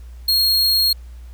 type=tone; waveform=45% pulse; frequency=4268 Hz; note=C8; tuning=34 cents sharp; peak=-13 dBFS; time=0.28-0.93 s; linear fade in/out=5 ms; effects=added 60 Hz sine -34 dBFS peak until 1.33 s + pink hiss -55 dBFS RMS until 1.33 s